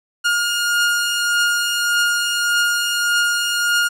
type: beating tone pair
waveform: sawtooth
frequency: 1421 / 1422.7 Hz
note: F6 / F6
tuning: +30 / +32 cents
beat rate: 1.7 Hz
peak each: -13 / -21 dBFS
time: 0.24-3.89 s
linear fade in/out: 20 ms
effects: low-pass 12000 Hz 12 dB/octave